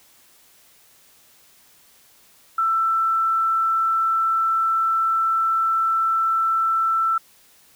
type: tone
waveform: sine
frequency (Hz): 1332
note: E6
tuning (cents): +18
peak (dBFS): -17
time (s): 2.58-7.18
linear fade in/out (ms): 5
effects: white hiss -54 dBFS RMS until 7.75 s